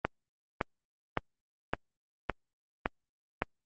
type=click train; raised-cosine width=0.5 ms; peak=-12 dBFS; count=7; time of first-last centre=0.05-3.421 s; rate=1.78 Hz; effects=Opus 24 kbps